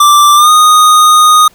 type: tone with pitch glide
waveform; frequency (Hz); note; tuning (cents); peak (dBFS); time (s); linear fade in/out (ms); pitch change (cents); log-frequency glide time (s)
square; 1175 to 1237.7; D6 to D#6; +1 to -9; -3; 0-1.48; 5; +90; 0.35-0.5
effects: pink hiss -45 dBFS RMS until 1.54 s